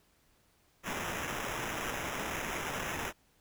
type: noise with sample-and-hold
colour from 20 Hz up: violet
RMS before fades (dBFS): -37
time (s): 0.83-3.13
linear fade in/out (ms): 50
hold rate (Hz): 4410
effects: pink hiss -69 dBFS RMS until 3.4 s